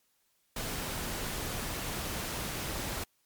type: noise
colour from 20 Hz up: pink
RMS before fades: -36 dBFS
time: 0.56-3.04 s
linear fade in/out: 5 ms
effects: white hiss -73 dBFS RMS until 3.25 s + MP3 96 kbps